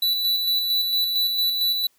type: tone with tremolo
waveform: square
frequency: 3959 Hz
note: B7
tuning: 3 cents sharp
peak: -19 dBFS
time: 0.02-1.87 s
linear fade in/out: 5 ms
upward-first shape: square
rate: 4.4 Hz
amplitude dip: 35%
effects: white hiss -64 dBFS RMS until 1.98 s